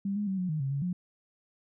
sine tone with pitch steps, 197.7 / 207.1 / 191.6 / 182.1 / 154.7 / 135.7 / 139.9 / 179.1 Hz, G3 / G#3 / G3 / F#3 / D#3 / C#3 / C#3 / F3, +15 / -5 / -39 / -27 / -10 / -36 / +16 / +44 cents, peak -28 dBFS, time 0.05-0.93 s, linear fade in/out 5 ms, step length 110 ms, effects none

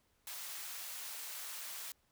white high-pass noise, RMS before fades -45 dBFS, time 0.27-1.92 s, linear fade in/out 2 ms, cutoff 770 Hz, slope 12 dB/octave, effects pink hiss -75 dBFS RMS until 2.11 s

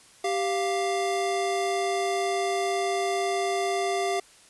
square tone pair together, 392 / 698 Hz, G4 / F5, 0 / -1 cents, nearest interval minor seventh, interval 999 cents, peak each -28 dBFS, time 0.24-4.2 s, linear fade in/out 5 ms, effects white hiss -54 dBFS RMS until 4.49 s + resampled to 24000 Hz

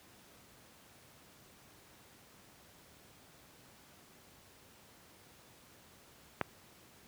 click, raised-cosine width 0.5 ms, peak -15 dBFS, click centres 6.413 s, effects pink hiss -60 dBFS RMS until 7.07 s + high-pass 80 Hz 12 dB/octave

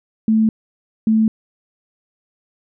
sine tone pair in turn, 220 / 220 Hz, A3 / A3, 0 / 0 cents, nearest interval unison, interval 0 cents, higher neither, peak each -11 dBFS, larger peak neither, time 0.28-0.49 / 1.07-1.28 s, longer neither, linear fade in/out 2 ms, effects none

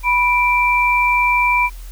sine tone pair together, 983.9 / 2349 Hz, B5 / D7, -7 / 0 cents, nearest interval octave + minor third, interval 1507 cents, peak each -15 dBFS, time 0.03-1.7 s, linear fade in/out 50 ms, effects added 42 Hz sine -30 dBFS peak until 1.91 s + white hiss -45 dBFS RMS until 1.91 s

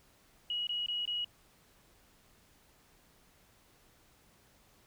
sine tone bursts, 2906 Hz, F#7, 32 cents flat, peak -32 dBFS, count 4, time 0.5-1.246 s, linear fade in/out 2 ms, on 170 ms, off 22 ms, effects pink hiss -65 dBFS RMS until 4.86 s

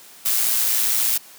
blue noise with amplitude modulation, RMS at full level -18 dBFS, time 0.25-1.18 s, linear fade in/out 10 ms, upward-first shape sine, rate 115 Hz, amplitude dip 40%, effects white hiss -45 dBFS RMS until 1.38 s + high-pass 150 Hz 12 dB/octave

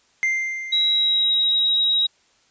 triangle tone with exponential decay, 2093 Hz, C7, in tune, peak -15 dBFS, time 0.23-1.66 s, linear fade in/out 0 ms, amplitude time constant 310 ms
sine tone with pitch glide, 3866 to 3822 Hz, B7 to A#7, -38 to +43 cents, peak -16 dBFS, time 0.72-2.07 s, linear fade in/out 10 ms, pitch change -19 cents, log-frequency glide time 0.91-1.3 s
effects white hiss -60 dBFS RMS until 2.5 s + resampled to 16000 Hz

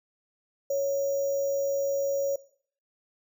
sine tone with sample-and-hold, 554.4 Hz, C#5, in tune, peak -24 dBFS, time 0.7-2.36 s, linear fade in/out 5 ms, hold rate 6300 Hz, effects noise-tail reverb RT60 0.5 s tail -17 dB re dry

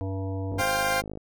harmonic tone, 96 Hz, G2, 36 cents flat, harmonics 1 / 3 / 5 / 7 / 9 / 10, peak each -29 / -35 / -38 / -41 / -48 / -48 dBFS, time 0.01-0.61 s, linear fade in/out 0 ms
click train, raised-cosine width 2 ms, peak -24 dBFS, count 35, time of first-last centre 0.52-1.174 s, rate 52 Hz
20% pulse chord, C suspended fourth, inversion none, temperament equal with one note detuned, 523.3 / 698.5 / 793.6 Hz, C5 / F5 / G5, 0 / 0 / +21 cents, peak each -23 dBFS, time 0.58-1.02 s, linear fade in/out 20 ms
effects none

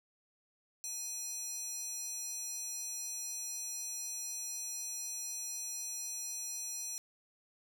square tone with high-pass filter, 836 Hz, G#5, 11 cents sharp, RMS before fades -41 dBFS, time 0.84-6.98 s, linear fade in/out 0 ms, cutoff 6300 Hz, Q 3.4, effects none

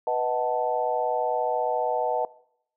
sine chord, B dominant seventh, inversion none, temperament equal with one note detuned, 493.9 / 625.1 / 740 / 880 Hz, B4 / D#5 / F#5 / A5, 0 / +8 / 0 / 0 cents, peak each -28 dBFS, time 0.07-2.25 s, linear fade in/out 2 ms, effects noise-tail reverb RT60 0.7 s tail -21 dB re dry

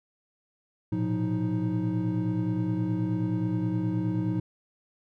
triangle tone cluster, 112.1 / 121.6 / 177.2 / 312.9 Hz, A2 / B2 / F3 / D#4, +33 / -26 / +25 / +10 cents, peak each -29 / -31 / -28 / -28 dBFS, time 0.92-4.4 s, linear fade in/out 5 ms, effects none

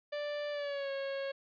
45% pulse tone with pitch glide, 587.3 to 548 Hz, D5 to C#5, 0 to -20 cents, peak -35 dBFS, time 0.12-1.32 s, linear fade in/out 10 ms, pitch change -120 cents, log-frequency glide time 0.51-0.91 s, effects resampled to 11025 Hz

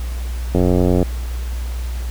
click train, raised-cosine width 2 ms, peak -3 dBFS, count 44, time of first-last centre 0.55-1.028 s, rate 90 Hz, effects added 60 Hz sine -21 dBFS peak until 2.1 s + pink hiss -38 dBFS RMS until 2.1 s

